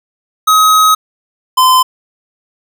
square tone pair in turn, 1268 / 1026.3 Hz, D#6 / C6, +32 / -34 cents, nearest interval major third, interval 366 cents, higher first, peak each -6 dBFS, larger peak neither, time 0.47-0.95 / 1.57-1.83 s, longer first, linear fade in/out 10 ms, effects none

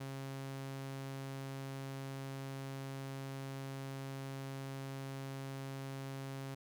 sawtooth tone, 135.6 Hz, C#3, 38 cents flat, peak -38 dBFS, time 0-6.55 s, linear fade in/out 10 ms, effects none

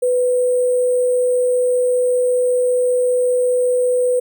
sine tone with sample-and-hold, 497.4 Hz, B4, 12 cents sharp, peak -13 dBFS, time 0.02-4.2 s, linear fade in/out 10 ms, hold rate 8820 Hz, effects none

